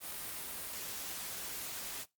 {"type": "noise", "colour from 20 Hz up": "white", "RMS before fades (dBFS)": -42, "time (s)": [0, 2.06], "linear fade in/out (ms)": 50, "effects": ["noise-tail reverb RT60 0.2 s tail -21 dB re dry", "Opus 32 kbps"]}